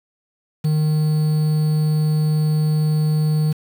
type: tone with quantisation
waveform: triangle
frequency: 153.7 Hz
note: D#3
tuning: 21 cents flat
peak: -13 dBFS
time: 0.64-3.53 s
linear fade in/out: 10 ms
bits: 6
effects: none